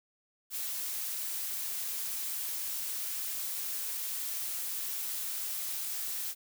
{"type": "noise", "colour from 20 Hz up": "blue", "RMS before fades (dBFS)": -36, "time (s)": [0.5, 6.35], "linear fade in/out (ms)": 50, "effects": []}